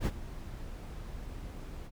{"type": "noise with ADSR envelope", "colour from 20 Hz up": "brown", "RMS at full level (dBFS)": -26, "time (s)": [0, 1.91], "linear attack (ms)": 60, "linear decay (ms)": 45, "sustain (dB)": -16, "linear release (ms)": 57, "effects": []}